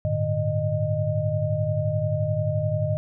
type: tone cluster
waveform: sine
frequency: 101 / 112.5 / 149.6 / 615 Hz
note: G#2 / A2 / D3 / D#5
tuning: -48 / +39 / +32 / -20 cents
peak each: -27 dBFS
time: 0.05-2.97 s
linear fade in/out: 0 ms
effects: none